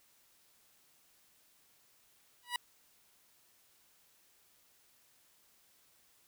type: tone with exponential growth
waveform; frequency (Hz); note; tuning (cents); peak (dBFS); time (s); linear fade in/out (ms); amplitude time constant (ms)
15% pulse; 972; B5; -28; -23; 2.43-2.56; 2; 28
effects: white hiss -68 dBFS RMS until 6.27 s